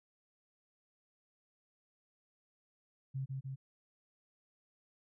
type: tone with echo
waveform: sine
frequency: 133.9 Hz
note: C3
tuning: 40 cents sharp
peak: -35 dBFS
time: 3.14-3.26 s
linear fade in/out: 20 ms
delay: 150 ms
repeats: 2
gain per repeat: -2 dB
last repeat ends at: 3.56 s
effects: none